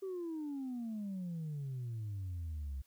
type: exponential sweep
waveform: sine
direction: down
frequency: 392 to 65.1 Hz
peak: -36 dBFS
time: 0.02-2.82 s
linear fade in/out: 10 ms
effects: tanh soft clip ceiling -36 dBFS + white hiss -72 dBFS RMS until 2.86 s